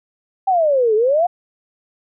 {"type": "exponential two-way sweep", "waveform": "sine", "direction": "down then up", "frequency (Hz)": [791, 417.1, 733], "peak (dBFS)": -12, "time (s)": [0.47, 1.27], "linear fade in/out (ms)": 10, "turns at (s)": 0.95, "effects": []}